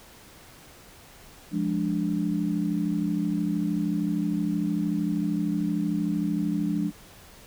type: chord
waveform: sine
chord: D diminished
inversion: first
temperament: equal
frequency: 174.61 / 207.7 / 293.7 Hz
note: F3 / Ab3 / D4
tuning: 0 / 0 / 0 cents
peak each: -28 dBFS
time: 1.51-6.92 s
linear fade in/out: 50 ms
effects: pink hiss -50 dBFS RMS until 7.46 s